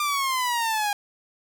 sawtooth exponential sweep, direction down, 1200 to 810 Hz, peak -19 dBFS, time 0-0.93 s, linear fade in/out 2 ms, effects none

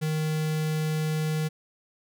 square tone with notch filter, 155.56 Hz, D#3, in tune, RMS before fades -27 dBFS, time 0.01-1.49 s, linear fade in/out 20 ms, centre 950 Hz, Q 1.7, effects none

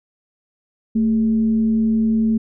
sine tone with frequency modulation, 222.2 Hz, A3, 17 cents sharp, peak -14 dBFS, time 0.95-2.38 s, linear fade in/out 10 ms, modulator 185 Hz, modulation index 0.21, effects none

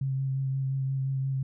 sine tone with vibrato, 134.3 Hz, C3, 46 cents sharp, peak -26 dBFS, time 0.01-1.43 s, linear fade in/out 5 ms, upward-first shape sine, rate 5.7 Hz, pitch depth 17 cents each way, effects none

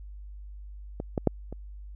clicks, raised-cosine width 2 ms, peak -19 / -13 / -7 / -25 dBFS, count 4, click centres 1.001 / 1.178 / 1.273 / 1.526 s, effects added 50 Hz sine -40 dBFS peak until 1.95 s

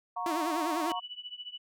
sine chord, F# major, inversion none, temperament equal with one note detuned, 721 / 932.3 / 1108.7 Hz, F#5 / A#5 / C#6, -45 / 0 / 0 cents, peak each -36 dBFS, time 0.16-1 s, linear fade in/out 10 ms
sawtooth tone with vibrato, 321.5 Hz, E4, 43 cents flat, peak -27 dBFS, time 0.26-0.92 s, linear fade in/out 2 ms, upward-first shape sine, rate 10 Hz, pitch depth 130 cents each way
sine tone with tremolo, 2960 Hz, F#7, in tune, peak -36 dBFS, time 0.89-1.58 s, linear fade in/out 10 ms, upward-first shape triangle, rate 14 Hz, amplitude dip 95%
effects none

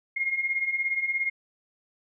sine beating tone pair, 2126 / 2143 Hz, C7 / C7, +27 / +41 cents, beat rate 17 Hz, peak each -31 / -26 dBFS, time 0.16-1.3 s, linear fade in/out 10 ms, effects none

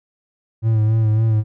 triangle tone with vibrato, 110 Hz, A2, in tune, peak -11 dBFS, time 0.62-1.44 s, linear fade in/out 50 ms, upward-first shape sine, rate 3.6 Hz, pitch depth 40 cents each way, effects none

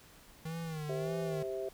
square tone with vibrato, 157.8 Hz, D#3, 25 cents sharp, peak -38 dBFS, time 0.45-1.43 s, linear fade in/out 5 ms, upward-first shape sine, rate 1.7 Hz, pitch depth 92 cents each way
sine chord, C major, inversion second, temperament just, 392.4 / 523.3 / 654.1 Hz, G4 / C5 / E5, +2 / 0 / -14 cents, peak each -37 / -43 / -40 dBFS, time 0.89-1.69 s, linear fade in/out 5 ms
effects pink hiss -58 dBFS RMS until 1.73 s

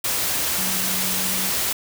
sine tone in noise, 187.3 Hz, F#3, 21 cents sharp, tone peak -32 dBFS, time 0.58-1.5 s, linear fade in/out 5 ms, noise white, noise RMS -23 dBFS, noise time 0.04-1.73 s, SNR -12 dB, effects none

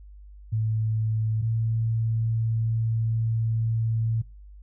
sine tone pair in turn, 110 / 112.77 Hz, A2 / A2, 0 / +43 cents, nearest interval unison, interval 43 cents, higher second, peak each -22 dBFS, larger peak neither, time 0.52-1.42 / 1.42-4.22 s, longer second, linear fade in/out 10 ms, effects noise-tail reverb RT60 0.3 s tail -24 dB re dry + added 50 Hz sine -43 dBFS peak until 4.62 s

